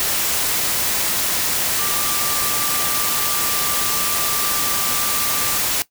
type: tone in noise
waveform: sine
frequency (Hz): 1181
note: D6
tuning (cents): +9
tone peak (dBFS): -28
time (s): 1.79-5.58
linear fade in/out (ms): 0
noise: white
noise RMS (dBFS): -20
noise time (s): 0-5.82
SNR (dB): -11
effects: noise-tail reverb RT60 0.1 s tail -17 dB re dry